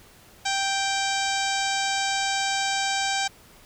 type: harmonic tone with a mistuned harmonic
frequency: 784 Hz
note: G5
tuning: in tune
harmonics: 1 / 2 / 3 / 4 / 5 / 6 / 7 / 8 / 9 / 10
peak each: -27 / -30 / -32 / -33 / -34 / -35 / -35 / -36 / -37 / -37 dBFS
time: 0.45-3.28 s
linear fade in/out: 10 ms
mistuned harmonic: 5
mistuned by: -44 cents
effects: pink hiss -52 dBFS RMS until 3.65 s